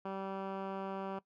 10% pulse tone with low-pass filter, 193.4 Hz, G3, 23 cents flat, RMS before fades -40 dBFS, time 0.05-1.19 s, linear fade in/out 5 ms, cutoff 1500 Hz, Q 0.82, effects noise-tail reverb RT60 0.1 s tail -19 dB re dry

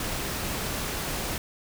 pink noise, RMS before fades -31 dBFS, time 0-1.38 s, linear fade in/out 2 ms, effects none

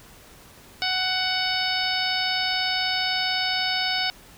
harmonic tone with a mistuned harmonic, 744 Hz, F#5, 9 cents sharp, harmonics 1 / 2 / 3 / 4 / 5 / 6 / 7, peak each -30 / -30 / -30 / -30 / -30 / -30 / -30 dBFS, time 0.82-4.1 s, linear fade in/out 0 ms, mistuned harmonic 6, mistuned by +19 cents, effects pink hiss -49 dBFS RMS until 4.37 s

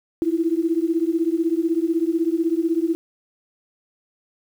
sine beating tone pair, 322.7 / 338.7 Hz, E4 / E4, -37 / +47 cents, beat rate 16 Hz, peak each -21 dBFS, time 0.22-2.95 s, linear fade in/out 0 ms, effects 8-bit

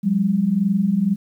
sine tone pair together, 179.5 / 201.5 Hz, F3 / G3, +48 / +48 cents, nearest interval major second, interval 200 cents, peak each -21 / -17 dBFS, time 0.03-1.16 s, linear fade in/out 20 ms, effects 9-bit

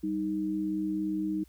sine tone pair together, 194.61 / 311.8 Hz, G3 / D#4, -12 / +4 cents, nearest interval minor sixth, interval 816 cents, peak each -34 / -29 dBFS, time 0.03-1.44 s, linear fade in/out 10 ms, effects added 60 Hz sine -56 dBFS peak until 1.48 s + white hiss -66 dBFS RMS until 1.48 s

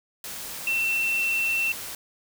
sine tone in noise, 2693 Hz, E7, 36 cents sharp, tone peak -22 dBFS, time 0.67-1.72 s, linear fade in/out 2 ms, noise white, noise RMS -36 dBFS, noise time 0.24-1.95 s, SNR +11 dB, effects none

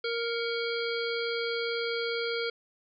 harmonic tone with a mistuned harmonic, 466.2 Hz, A#4, in tune, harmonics 1 / 3 / 5 / 7 / 9 / 10, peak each -31 / -36 / -38 / -39 / -41 / -41 dBFS, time 0.04-2.5 s, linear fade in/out 5 ms, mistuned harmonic 5, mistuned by -62 cents, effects none

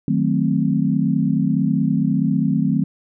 sine chord, D# diminished seventh, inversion none, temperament equal, 155.56 / 185 / 220 / 261.6 Hz, D#3 / F#3 / A3 / C4, 0 / 0 / 0 / 0 cents, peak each -21 dBFS, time 0.08-2.84 s, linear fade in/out 2 ms, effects none

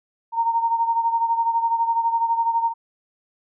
sine beating tone pair, 920 / 932 Hz, A#5 / A#5, -23 / -1 cents, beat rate 12 Hz, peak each -19 / -25 dBFS, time 0.32-2.74 s, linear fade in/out 50 ms, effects none

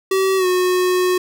square tone with pitch glide, 382.7 to 364.6 Hz, G4 to F#4, -42 to -25 cents, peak -15 dBFS, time 0.11-1.18 s, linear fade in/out 5 ms, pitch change -83 cents, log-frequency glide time 0.37-0.46 s, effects none

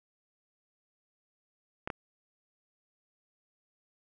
clicks, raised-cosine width 0.5 ms, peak -19 dBFS, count 2, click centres 1.875 / 1.902 s, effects none

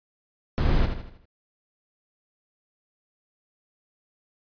brown noise with echo, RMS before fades -21 dBFS, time 0.58-0.86 s, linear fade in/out 0 ms, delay 79 ms, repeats 5, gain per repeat -7 dB, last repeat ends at 1.255 s, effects resampled to 11025 Hz

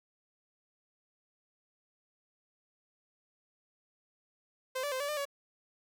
sawtooth tone with pitch steps, 518 / 579 / 519 / 574 / 600 / 564 Hz, C5 / D5 / C5 / D5 / D5 / C#5, -17 / -25 / -14 / -40 / +37 / +30 cents, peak -29 dBFS, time 4.75-5.254 s, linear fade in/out 10 ms, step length 84 ms, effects none

